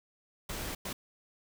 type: noise bursts at uneven times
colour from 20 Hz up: pink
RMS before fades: -38 dBFS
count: 2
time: 0.49-0.75 / 0.85-0.93 s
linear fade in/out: 5 ms
effects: none